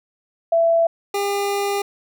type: tone pair in turn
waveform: sine / 25% pulse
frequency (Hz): 667 / 402.4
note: E5 / G4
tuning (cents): +20 / +45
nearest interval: major sixth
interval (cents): 875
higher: first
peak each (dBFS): -13 / -16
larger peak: first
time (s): 0.52-0.87 / 1.14-1.82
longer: second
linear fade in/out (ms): 5
effects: none